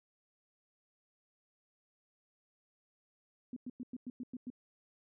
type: tone bursts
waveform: sine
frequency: 248.9 Hz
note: B3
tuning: 14 cents sharp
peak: -39 dBFS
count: 8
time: 3.53-4.502 s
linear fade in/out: 2 ms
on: 34 ms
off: 100 ms
effects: none